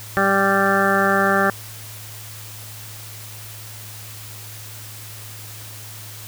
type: harmonic tone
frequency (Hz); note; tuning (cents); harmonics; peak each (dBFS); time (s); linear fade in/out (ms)
196; G3; 0; 1 / 2 / 3 / 4 / 6 / 7 / 8 / 9; -23 / -23 / -23 / -23 / -23 / -23 / -23 / -23; 0.17-1.5; 0
effects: added 107 Hz sine -38 dBFS peak until 6.27 s + white hiss -38 dBFS RMS until 6.27 s